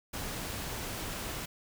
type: noise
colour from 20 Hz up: pink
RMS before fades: -38 dBFS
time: 0.13-1.46 s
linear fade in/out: 10 ms
effects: none